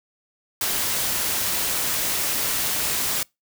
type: noise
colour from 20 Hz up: white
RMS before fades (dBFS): -24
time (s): 0.61-3.23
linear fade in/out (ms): 2
effects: noise-tail reverb RT60 0.2 s tail -25 dB re dry